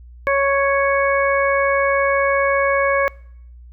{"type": "harmonic tone", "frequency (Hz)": 554.4, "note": "C#5", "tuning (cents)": 0, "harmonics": [1, 2, 3, 4], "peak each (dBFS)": [-17, -20, -22, -23], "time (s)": [0.27, 3.08], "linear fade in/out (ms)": 0, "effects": ["noise-tail reverb RT60 0.7 s tail -24 dB re dry", "added 60 Hz sine -38 dBFS peak until 3.72 s"]}